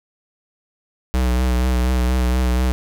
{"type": "tone with vibrato", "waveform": "square", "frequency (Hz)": 62.5, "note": "B1", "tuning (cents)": 21, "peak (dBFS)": -16, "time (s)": [1.14, 2.72], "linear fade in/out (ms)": 0, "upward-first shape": "sine", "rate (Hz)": 4.2, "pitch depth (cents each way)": 34, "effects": []}